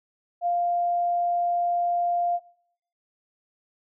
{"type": "tone", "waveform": "sine", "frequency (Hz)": 698.5, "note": "F5", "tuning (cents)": 0, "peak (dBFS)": -21, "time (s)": [0.41, 2.4], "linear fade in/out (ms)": 50, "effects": ["noise-tail reverb RT60 0.7 s tail -21 dB re dry"]}